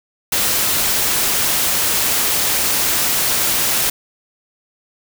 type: noise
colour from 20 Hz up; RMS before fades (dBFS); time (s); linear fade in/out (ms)
white; -17; 0.32-3.9; 5
effects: none